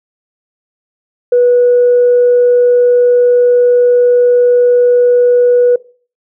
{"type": "tone", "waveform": "sine", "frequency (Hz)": 488.7, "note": "B4", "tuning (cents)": -18, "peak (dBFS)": -4, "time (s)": [1.32, 5.76], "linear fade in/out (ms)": 5, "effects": ["noise-tail reverb RT60 0.4 s tail -20 dB re dry", "tanh soft clip ceiling -1 dBFS"]}